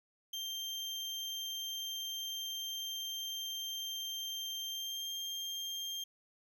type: tone with pitch glide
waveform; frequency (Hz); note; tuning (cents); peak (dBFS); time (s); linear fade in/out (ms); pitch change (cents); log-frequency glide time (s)
35% pulse; 3161 to 3194; G7 to G7; +14 to +32; -36; 0.33-6.04; 5; +18; 4.66-5.11
effects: none